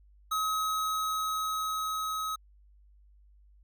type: tone with level ramp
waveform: square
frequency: 1274 Hz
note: D#6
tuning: 41 cents sharp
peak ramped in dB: -28 to -32 dBFS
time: 0.31-2.36 s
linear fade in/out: 10 ms
effects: added 50 Hz sine -56 dBFS peak until 3.63 s